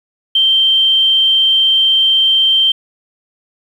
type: tone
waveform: sine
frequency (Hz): 3136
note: G7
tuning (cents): 0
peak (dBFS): -8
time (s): 0.35-2.72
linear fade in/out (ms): 5
effects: 7-bit

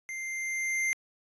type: tone with level ramp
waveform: square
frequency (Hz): 2093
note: C7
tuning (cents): 0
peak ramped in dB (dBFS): -36 to -26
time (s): 0.09-0.93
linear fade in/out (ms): 0
effects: resampled to 22050 Hz

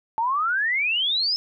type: exponential sweep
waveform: sine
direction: up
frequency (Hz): 872 to 5260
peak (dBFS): -20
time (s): 0.18-1.36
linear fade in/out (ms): 0
effects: none

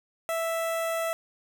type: tone with notch filter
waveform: sawtooth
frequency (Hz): 659.3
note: E5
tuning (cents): 0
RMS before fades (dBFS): -29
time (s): 0.29-1.13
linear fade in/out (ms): 0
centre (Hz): 4600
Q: 1.2
effects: none

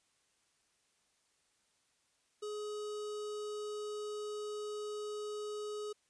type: tone with notch filter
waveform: square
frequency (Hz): 420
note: G#4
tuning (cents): +19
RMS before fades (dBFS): -41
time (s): 2.42-5.93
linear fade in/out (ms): 10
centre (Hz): 2100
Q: 1.8
effects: white hiss -75 dBFS RMS until 6.09 s + resampled to 22050 Hz

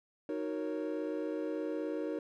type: chord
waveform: triangle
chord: D# minor seventh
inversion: none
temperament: equal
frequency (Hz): 311.1 / 370 / 466.2 / 554.4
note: D#4 / F#4 / A#4 / C#5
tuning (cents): 0 / 0 / 0 / 0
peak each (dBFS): -35 / -39 / -37 / -39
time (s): 0.29-2.19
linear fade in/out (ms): 2
effects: tanh soft clip ceiling -22 dBFS

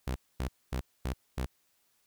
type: tone bursts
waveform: sawtooth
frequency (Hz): 64.1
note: C2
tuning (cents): -35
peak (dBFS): -27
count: 5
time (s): 0.07-1.46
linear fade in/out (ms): 5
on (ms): 86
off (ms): 240
effects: white hiss -72 dBFS RMS until 2.06 s

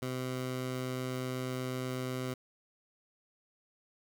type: tone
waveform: 15% pulse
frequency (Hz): 128.2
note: C3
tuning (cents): -35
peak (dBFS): -28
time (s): 0.02-2.34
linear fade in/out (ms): 5
effects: none

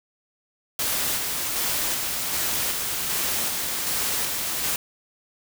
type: noise with tremolo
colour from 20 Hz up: white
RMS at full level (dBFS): -25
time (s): 0.79-4.76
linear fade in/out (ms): 2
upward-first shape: square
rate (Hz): 1.3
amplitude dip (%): 25
effects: none

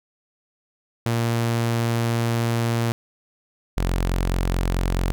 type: tone pair in turn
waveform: sawtooth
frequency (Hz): 116.54 / 44.62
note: A#2 / F1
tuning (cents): 0 / +38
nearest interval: octave + perfect fourth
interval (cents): 1662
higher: first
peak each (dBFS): -16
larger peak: neither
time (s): 1.06-2.92 / 3.77-5.12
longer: first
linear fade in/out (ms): 0
effects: none

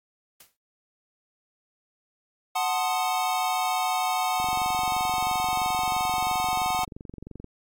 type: noise with exponential decay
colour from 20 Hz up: white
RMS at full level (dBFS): -45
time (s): 0.4-0.57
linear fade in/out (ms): 5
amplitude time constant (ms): 36
type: chord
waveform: square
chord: F# diminished seventh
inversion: none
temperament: equal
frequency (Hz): 740 / 880 / 1046.5 / 1244.5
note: F#5 / A5 / C6 / Eb6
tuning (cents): 0 / 0 / 0 / 0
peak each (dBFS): -27 / -31 / -33 / -33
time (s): 2.55-6.85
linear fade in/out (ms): 10
type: click train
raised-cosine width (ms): 3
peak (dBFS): -27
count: 71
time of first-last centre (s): 4.4-7.443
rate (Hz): 23
effects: AAC 64 kbps

